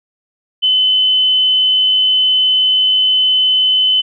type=tone; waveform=sine; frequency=3033 Hz; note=F#7; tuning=42 cents sharp; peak=-9 dBFS; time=0.62-4.02 s; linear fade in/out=20 ms; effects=none